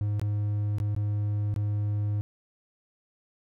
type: tone with dropouts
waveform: triangle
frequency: 103.83 Hz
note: G#2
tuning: in tune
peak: -23 dBFS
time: 0.01-2.21 s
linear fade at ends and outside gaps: 0 ms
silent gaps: 0.196-0.215 / 0.784-0.801 / 0.949-0.964 / 1.541-1.562 s
effects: none